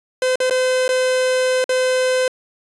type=tone with dropouts; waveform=45% pulse; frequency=512 Hz; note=C5; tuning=38 cents flat; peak=-15 dBFS; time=0.22-2.28 s; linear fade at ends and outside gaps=2 ms; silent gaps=0.357-0.402 / 0.498-0.508 / 0.88-0.89 / 1.642-1.692 s; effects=resampled to 24000 Hz